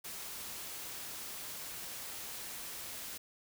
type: noise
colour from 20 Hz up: white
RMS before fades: -44 dBFS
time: 0.04-3.18 s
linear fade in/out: 10 ms
effects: none